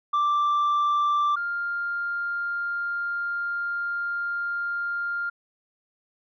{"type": "tone pair in turn", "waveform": "sine", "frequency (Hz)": [1174.7, 1400], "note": ["D6", "F6"], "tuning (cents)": [0, 4], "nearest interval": "minor third", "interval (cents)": 304, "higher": "second", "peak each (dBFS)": [-17, -25], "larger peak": "first", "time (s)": [[0.13, 1.36], [1.36, 5.3]], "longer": "second", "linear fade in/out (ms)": 10, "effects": ["tanh soft clip ceiling -19 dBFS"]}